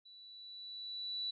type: tone with level ramp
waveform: sine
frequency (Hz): 3951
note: B7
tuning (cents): 0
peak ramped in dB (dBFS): -55 to -35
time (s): 0.05-1.31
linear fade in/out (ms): 10
effects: none